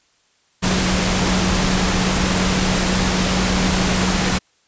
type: tone in noise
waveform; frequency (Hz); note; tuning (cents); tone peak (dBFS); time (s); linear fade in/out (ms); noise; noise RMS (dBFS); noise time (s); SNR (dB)
sine; 185; F#3; 0; -20; 0.62-4.39; 20; pink; -19; 0.62-4.39; -4
effects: white hiss -60 dBFS RMS until 4.67 s + resampled to 16000 Hz